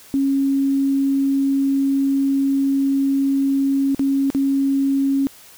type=tone with dropouts; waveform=sine; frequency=274.1 Hz; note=C#4; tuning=19 cents flat; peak=-15 dBFS; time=0.14-5.27 s; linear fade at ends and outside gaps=0 ms; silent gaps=3.947-3.994 / 4.302-4.348 s; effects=white hiss -45 dBFS RMS until 5.57 s